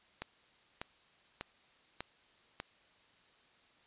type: click train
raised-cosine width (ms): 0.3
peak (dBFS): -23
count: 5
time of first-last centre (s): 0.22-2.601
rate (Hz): 1.68
effects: white hiss -66 dBFS RMS until 3.86 s + resampled to 8000 Hz